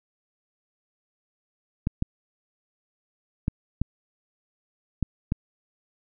clicks, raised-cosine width 5 ms, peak -11 dBFS, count 6, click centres 1.871 / 2.024 / 3.481 / 3.816 / 5.027 / 5.321 s, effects none

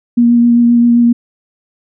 sine tone with vibrato, 237.4 Hz, A#3, 32 cents sharp, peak -5 dBFS, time 0.17-1.13 s, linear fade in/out 10 ms, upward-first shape triangle, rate 7.6 Hz, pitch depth 17 cents each way, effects none

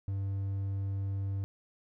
triangle tone, 98 Hz, G2, in tune, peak -29 dBFS, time 0.08-1.44 s, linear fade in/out 0 ms, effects none

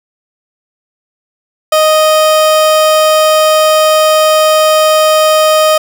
30% pulse tone, 622.3 Hz, D#5, in tune, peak -3 dBFS, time 1.72-5.78 s, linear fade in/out 5 ms, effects none

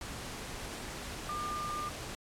sine tone in noise, 1200 Hz, D6, 37 cents sharp, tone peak -35 dBFS, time 1.29-1.89 s, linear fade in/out 2 ms, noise pink, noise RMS -42 dBFS, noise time 0.01-2.15 s, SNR +4 dB, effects low-pass 10000 Hz 12 dB/octave + AAC 64 kbps

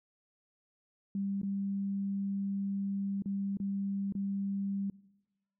sine tone with dropouts, 197.6 Hz, G3, 14 cents sharp, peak -31 dBFS, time 1.15-4.9 s, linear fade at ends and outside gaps 2 ms, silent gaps 1.416-1.431 / 3.222-3.258 / 3.571-3.6 / 4.124-4.151 s, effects noise-tail reverb RT60 1.0 s tail -22 dB re dry

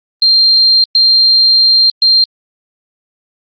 sine tone bursts at uneven times, 4180 Hz, C8, 2 cents flat, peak -5 dBFS, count 3, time 0.22-0.84 / 0.95-1.9 / 2.02-2.24 s, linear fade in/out 2 ms, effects Opus 24 kbps

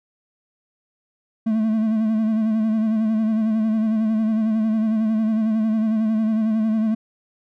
triangle tone with vibrato, 219.4 Hz, A3, 5 cents flat, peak -15 dBFS, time 1.46-6.95 s, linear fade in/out 10 ms, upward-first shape sine, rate 11 Hz, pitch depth 42 cents each way, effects none

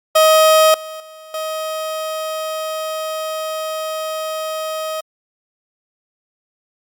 30% pulse tone with level steps, 630 Hz, D#5, 21 cents sharp, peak -6 / -26 / -34 / -19 dBFS, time 0.15-5.01 s, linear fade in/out 10 ms, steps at 0.74 / 1 / 1.34 s, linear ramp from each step 2 ms, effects Opus 48 kbps

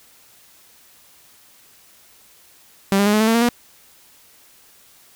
sawtooth tone with pitch steps, 196 / 201.7 / 207.7 / 213.7 / 220 / 226.4 / 233.1 / 239.9 Hz, G3 / G3 / G#3 / G#3 / A3 / A3 / A#3 / A#3, 0 / +50 / 0 / +50 / 0 / +50 / 0 / +50 cents, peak -10 dBFS, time 2.92-3.488 s, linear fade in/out 0 ms, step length 71 ms, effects white hiss -51 dBFS RMS until 5.15 s

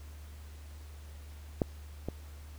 clicks, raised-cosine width 2 ms, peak -13 / -21 dBFS, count 2, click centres 1.618 / 2.086 s, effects added 74 Hz sine -45 dBFS peak until 2.58 s + pink hiss -58 dBFS RMS until 2.58 s

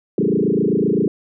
sine tone with frequency modulation, 303.5 Hz, D#4, 43 cents flat, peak -14 dBFS, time 0.18-1.08 s, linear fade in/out 2 ms, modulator 27.7 Hz, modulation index 5, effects none

